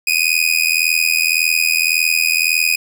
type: tone with amplitude modulation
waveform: sawtooth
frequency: 2489 Hz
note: D#7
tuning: in tune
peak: -6 dBFS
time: 0.07-2.76 s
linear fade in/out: 5 ms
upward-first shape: sine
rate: 81.8 Hz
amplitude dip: 90%
effects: none